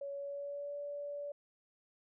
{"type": "tone with pitch glide", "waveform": "sine", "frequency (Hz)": [561, 576.4], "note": ["C#5", "D5"], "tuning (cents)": [21, -33], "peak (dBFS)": -39, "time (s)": [0.01, 1.32], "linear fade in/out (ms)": 5, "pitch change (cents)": 46, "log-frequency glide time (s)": [0.13, 0.77], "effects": []}